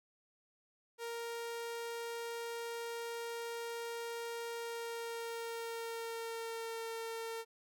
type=tone with pitch glide; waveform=sawtooth; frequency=466.2 to 455 Hz; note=A#4 to A#4; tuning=0 to -42 cents; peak=-36 dBFS; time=0.98-7.45 s; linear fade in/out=50 ms; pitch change=-42 cents; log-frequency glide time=4.56-6.87 s; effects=none